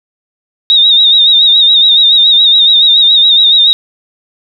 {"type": "tone with vibrato", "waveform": "sine", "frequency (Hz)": 3729, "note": "A#7", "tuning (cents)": 0, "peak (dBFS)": -3, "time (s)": [0.7, 3.73], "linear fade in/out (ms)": 0, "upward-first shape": "sine", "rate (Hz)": 7.1, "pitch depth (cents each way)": 65, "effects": []}